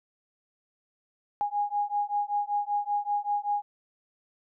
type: beating tone pair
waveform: sine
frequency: 820 / 825.2 Hz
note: G#5 / G#5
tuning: -22 / -11 cents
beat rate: 5.2 Hz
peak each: -29 dBFS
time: 1.41-3.62 s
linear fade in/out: 0 ms
effects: none